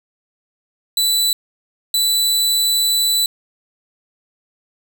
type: tone bursts at uneven times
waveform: sawtooth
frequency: 3976 Hz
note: B7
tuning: 11 cents sharp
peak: -11 dBFS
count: 2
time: 0.97-1.33 / 1.94-3.26 s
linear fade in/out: 2 ms
effects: none